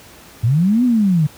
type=linear two-way sweep; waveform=sine; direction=up then down; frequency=104.2 to 255 to 143.2 Hz; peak=-11 dBFS; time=0.43-1.27 s; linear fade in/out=10 ms; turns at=0.84 s; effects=pink hiss -42 dBFS RMS until 1.37 s + high-pass 60 Hz 12 dB/octave